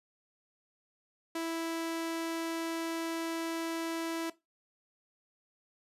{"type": "tone", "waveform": "sawtooth", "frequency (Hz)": 329.6, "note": "E4", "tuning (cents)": 0, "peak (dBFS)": -29, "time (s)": [1.35, 4.3], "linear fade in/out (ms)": 5, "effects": ["noise-tail reverb RT60 0.2 s tail -17 dB re dry", "resampled to 32000 Hz"]}